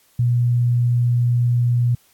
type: tone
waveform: sine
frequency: 121 Hz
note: B2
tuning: 35 cents flat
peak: -14 dBFS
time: 0.19-1.95 s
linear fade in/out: 5 ms
effects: white hiss -57 dBFS RMS until 2.13 s + AAC 64 kbps